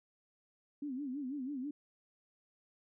sine tone with vibrato, 271.8 Hz, C#4, 34 cents flat, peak -37 dBFS, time 0.82-1.71 s, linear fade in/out 5 ms, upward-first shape sine, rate 6.1 Hz, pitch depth 150 cents each way, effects none

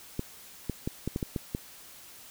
clicks, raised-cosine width 3 ms, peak -17 dBFS, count 8, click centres 0.194 / 0.697 / 0.875 / 1.076 / 1.161 / 1.228 / 1.362 / 1.549 s, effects white hiss -50 dBFS RMS until 2.3 s

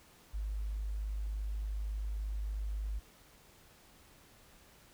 sine tone, 51.7 Hz, G#1, 7 cents flat, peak -34 dBFS, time 0.33-3 s, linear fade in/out 20 ms, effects pink hiss -61 dBFS RMS until 4.93 s

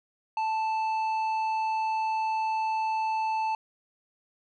triangle tone with tanh clipping, 880 Hz, A5, in tune, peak -27 dBFS, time 0.37-3.55 s, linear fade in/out 2 ms, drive 12 dB, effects none

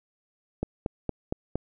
click train, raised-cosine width 2 ms, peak -14 dBFS, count 5, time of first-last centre 0.63-1.556 s, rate 4.32 Hz, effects none

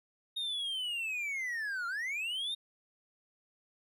triangle linear two-way sweep, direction down then up, 3729 to 1363 to 3729 Hz, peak -32 dBFS, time 0.36-2.55 s, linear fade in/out 10 ms, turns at 1.87 s, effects none

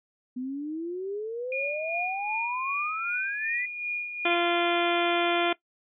sine exponential sweep, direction up, 246.9 to 2032 Hz, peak -30 dBFS, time 0.36-3.66 s, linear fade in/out 10 ms
sine tone with tremolo, 2434 Hz, D#7, 39 cents flat, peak -27 dBFS, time 1.52-4.36 s, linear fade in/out 2 ms, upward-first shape sine, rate 2.6 Hz, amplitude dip 55%
harmonic tone, 345.4 Hz, F4, 19 cents flat, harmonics 1 / 2 / 3 / 4 / 5 / 6 / 7 / 8 / 9 / 10, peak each -27 / -28 / -35 / -31 / -36 / -36 / -31 / -41 / -35 / -36 dBFS, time 4.25-5.53 s, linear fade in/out 5 ms
effects noise-tail reverb RT60 0.1 s tail -19 dB re dry

